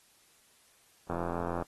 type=click train; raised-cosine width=1 ms; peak=-20 dBFS; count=46; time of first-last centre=1.1-1.623 s; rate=86 Hz; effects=white hiss -64 dBFS RMS until 1.67 s + AAC 32 kbps